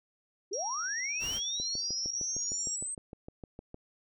sine linear sweep, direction up, 343.9 to 8372 Hz, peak -34 dBFS, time 0.51-2.95 s, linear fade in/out 10 ms
sine tone with tremolo, 5640 Hz, F8, 16 cents sharp, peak -33 dBFS, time 0.53-2.76 s, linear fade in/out 2 ms, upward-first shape triangle, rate 16 Hz, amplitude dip 35%
pink noise, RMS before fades -43 dBFS, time 1.19-1.41 s, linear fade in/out 50 ms
click train, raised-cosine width 2 ms, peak -30 dBFS, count 15, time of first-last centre 1.6-3.744 s, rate 6.53 Hz
effects none

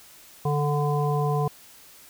harmonic tone with a mistuned harmonic, 146.83 Hz, D3, in tune, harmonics 1 / 3 / 5 / 7, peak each -23 / -28 / -30 / -31 dBFS, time 0.45-1.48 s, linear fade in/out 5 ms, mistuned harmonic 7, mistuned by -15 cents, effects white hiss -50 dBFS RMS until 2.09 s

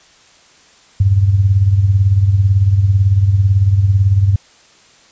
sine tone with tremolo, 98 Hz, G2, in tune, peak -5 dBFS, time 1-4.36 s, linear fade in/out 5 ms, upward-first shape triangle, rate 18 Hz, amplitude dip 70%, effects white hiss -47 dBFS RMS until 5.11 s + resampled to 16000 Hz

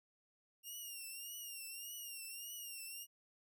5% pulse tone with vibrato, 2800 Hz, F7, 4 cents sharp, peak -38 dBFS, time 0.63-3.07 s, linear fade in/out 50 ms, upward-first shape triangle, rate 1.7 Hz, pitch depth 95 cents each way, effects none

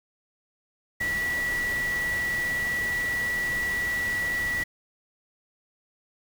sine tone in noise, 1946 Hz, B6, 26 cents flat, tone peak -25 dBFS, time 1-4.64 s, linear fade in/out 10 ms, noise pink, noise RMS -37 dBFS, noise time 1-4.64 s, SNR +9 dB, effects none

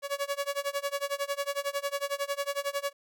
sawtooth tone with tremolo, 564 Hz, C#5, 30 cents sharp, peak -23 dBFS, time 0.02-2.93 s, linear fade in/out 50 ms, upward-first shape sine, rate 11 Hz, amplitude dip 95%, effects none

